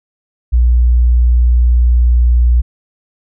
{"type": "tone", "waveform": "sine", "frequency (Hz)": 60.1, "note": "B1", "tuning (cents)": -46, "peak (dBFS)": -6, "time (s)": [0.52, 2.62], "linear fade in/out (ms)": 20, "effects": []}